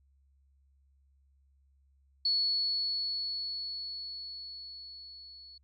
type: tone with level ramp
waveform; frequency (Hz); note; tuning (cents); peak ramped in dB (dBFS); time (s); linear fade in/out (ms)
sine; 4400; C#8; -14; -25 to -49; 2.25-5.58; 5
effects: added 68 Hz sine -64 dBFS peak until 5.63 s